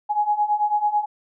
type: beating tone pair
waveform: sine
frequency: 830.6 / 839.7 Hz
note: G#5 / G#5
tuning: 0 / +19 cents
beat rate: 9.1 Hz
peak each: -23 / -20 dBFS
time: 0.09-1.06 s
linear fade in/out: 20 ms
effects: none